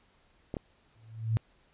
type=clicks; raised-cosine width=2 ms; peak=-21 dBFS; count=2; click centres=0.541 / 0.568 s
type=tone with exponential growth; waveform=sine; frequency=111.8 Hz; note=A2; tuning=28 cents sharp; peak=-21 dBFS; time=0.96-1.37 s; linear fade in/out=0 ms; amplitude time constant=89 ms
effects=pink hiss -66 dBFS RMS until 1.73 s + resampled to 8000 Hz